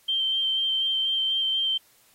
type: tone with vibrato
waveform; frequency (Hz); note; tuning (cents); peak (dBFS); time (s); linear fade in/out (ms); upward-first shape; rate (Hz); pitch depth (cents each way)
sine; 3136; G7; 0; -22; 0.08-1.78; 10; square; 4.1; 10
effects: white hiss -60 dBFS RMS until 2.14 s + AAC 48 kbps

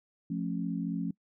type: chord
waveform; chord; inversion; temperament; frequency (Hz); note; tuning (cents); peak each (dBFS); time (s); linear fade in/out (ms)
sine; F augmented; none; just; 174.61 / 218.3 / 272.8; F3 / A3 / C#4; 0 / -13 / -28; -33 / -36 / -35; 0.3-1.11; 5
effects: noise-tail reverb RT60 0.1 s tail -23 dB re dry

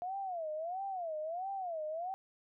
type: tone with vibrato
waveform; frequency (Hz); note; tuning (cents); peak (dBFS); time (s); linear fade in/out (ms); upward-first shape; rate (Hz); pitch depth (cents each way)
sine; 695; F5; -9; -36; 0.02-2.14; 0; sine; 1.5; 220
effects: none

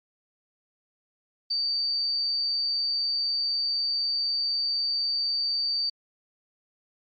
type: tone with amplitude modulation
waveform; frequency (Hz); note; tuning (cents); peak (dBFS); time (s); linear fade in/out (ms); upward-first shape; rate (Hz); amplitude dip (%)
sine; 4612; D8; -32; -22; 1.5-5.9; 10; sine; 140; 40
effects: MP3 32 kbps

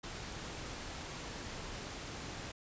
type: noise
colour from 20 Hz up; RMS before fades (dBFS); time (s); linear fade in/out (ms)
pink; -44; 0.03-2.52; 10
effects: resampled to 16000 Hz

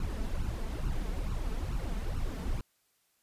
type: noise with flanger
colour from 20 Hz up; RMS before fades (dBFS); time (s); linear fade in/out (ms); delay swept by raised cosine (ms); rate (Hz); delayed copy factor
brown; -33; 0-2.61; 2; 0.72 to 4.62; 2.3; +0.8
effects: white hiss -73 dBFS RMS until 3.22 s + resampled to 32000 Hz

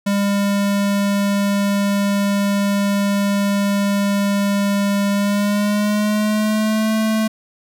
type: tone with pitch glide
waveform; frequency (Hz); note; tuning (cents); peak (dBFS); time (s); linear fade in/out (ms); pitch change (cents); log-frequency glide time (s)
square; 200.8 to 219; G3 to A3; +42 to -8; -16; 0.06-7.28; 10; +150; 5.11-6.93
effects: none

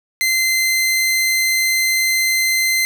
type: tone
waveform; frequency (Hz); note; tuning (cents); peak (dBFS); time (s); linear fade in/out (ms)
sawtooth; 2071; C7; -18; -11; 0.21-2.85; 0
effects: none

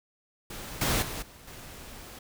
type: noise with level steps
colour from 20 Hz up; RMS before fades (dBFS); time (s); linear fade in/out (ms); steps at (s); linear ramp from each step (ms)
pink; -40 / -26 / -36 / -51 / -45; 0.5-2.19; 5; 0.81 / 1.02 / 1.22 / 1.47; 5
effects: none

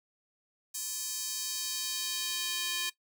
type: tone with high-pass filter sweep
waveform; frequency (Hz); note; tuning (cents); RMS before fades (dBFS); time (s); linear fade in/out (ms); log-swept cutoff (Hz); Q
square; 349.2; F4; 0; -35; 0.74-2.9; 10; 6900 to 2700; 1.3
effects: noise-tail reverb RT60 0.1 s tail -17 dB re dry

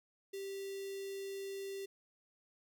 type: tone with notch filter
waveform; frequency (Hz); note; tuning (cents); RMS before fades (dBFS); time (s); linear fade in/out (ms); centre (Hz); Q
square; 392; G4; 0; -43; 0.33-1.86; 10; 1200; 0.84
effects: none

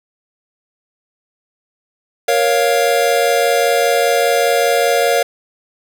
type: chord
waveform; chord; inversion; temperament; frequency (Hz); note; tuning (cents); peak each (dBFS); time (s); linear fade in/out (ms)
square; Bb minor; none; equal with one note detuned; 469.4 / 554.4 / 698.5; Bb4 / Db5 / F5; +12 / 0 / 0; -17; 2.28-5.23; 5
effects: none

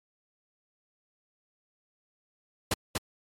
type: noise with echo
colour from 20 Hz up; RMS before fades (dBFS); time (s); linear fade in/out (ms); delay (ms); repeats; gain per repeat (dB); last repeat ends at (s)
pink; -26; 2.71-2.74; 5; 240; 1; -3; 2.98
effects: low-pass 12000 Hz 12 dB/octave + MP3 96 kbps

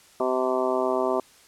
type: harmonic tone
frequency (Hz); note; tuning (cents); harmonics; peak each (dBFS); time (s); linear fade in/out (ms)
128.5; C3; -31; 2 / 3 / 4 / 5 / 6 / 7 / 8 / 9; -32 / -26 / -32 / -26 / -37 / -32 / -33 / -33; 0.2-1.2; 2
effects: white hiss -54 dBFS RMS until 1.47 s + low-pass 10000 Hz 12 dB/octave

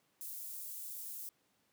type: high-pass noise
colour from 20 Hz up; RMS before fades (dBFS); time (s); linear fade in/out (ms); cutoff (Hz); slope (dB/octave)
white; -45; 0.21-1.29; 0; 10000; 12
effects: pink hiss -75 dBFS RMS until 1.72 s + high-pass 150 Hz 12 dB/octave

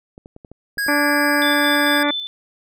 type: clicks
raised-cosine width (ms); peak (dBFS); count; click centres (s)
2; -26; 7; 0.179 / 0.259 / 0.364 / 0.448 / 0.516 / 0.773 / 0.865
type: tone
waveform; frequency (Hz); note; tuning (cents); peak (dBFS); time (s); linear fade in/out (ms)
square; 1646; G#6; -16; -20; 0.78-2.03; 2
type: harmonic tone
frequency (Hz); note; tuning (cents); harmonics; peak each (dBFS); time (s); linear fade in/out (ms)
291; D4; -16; 1 / 2 / 3 / 4 / 5 / 6 / 7 / 8; -20 / -23 / -25 / -26 / -27 / -28 / -28 / -29; 0.88-2.11; 5
type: tone with tremolo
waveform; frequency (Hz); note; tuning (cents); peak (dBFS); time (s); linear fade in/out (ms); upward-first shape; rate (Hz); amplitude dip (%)
sine; 3520; A7; 0; -21; 1.42-2.27; 0; square; 4.5; 45
effects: none

